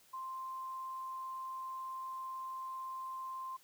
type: tone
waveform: sine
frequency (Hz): 1047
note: C6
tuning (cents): +1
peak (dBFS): -40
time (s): 0.13-3.57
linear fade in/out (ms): 10
effects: white hiss -65 dBFS RMS until 3.63 s